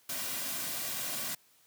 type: noise with comb filter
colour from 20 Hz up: white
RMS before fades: -36 dBFS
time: 0.09-1.35 s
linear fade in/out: 5 ms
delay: 2.3 ms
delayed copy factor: -0.5
effects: white hiss -65 dBFS RMS until 1.66 s + high-pass 80 Hz 12 dB/octave